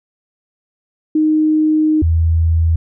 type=tone pair in turn; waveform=sine; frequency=309.7 / 82.03 Hz; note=D#4 / E2; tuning=-8 / -8 cents; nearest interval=octave + major seventh; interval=2300 cents; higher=first; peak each=-10 dBFS; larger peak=neither; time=1.15-2.02 / 2.02-2.76 s; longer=first; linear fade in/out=5 ms; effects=none